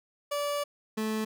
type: tone pair in turn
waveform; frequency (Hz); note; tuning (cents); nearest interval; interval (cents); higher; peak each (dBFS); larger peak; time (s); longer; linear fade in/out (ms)
30% pulse; 579 / 217.7; D5 / A3; -25 / -18; octave + perfect fourth; 1693; first; -26; neither; 0.31-0.64 / 0.97-1.25; first; 10
effects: none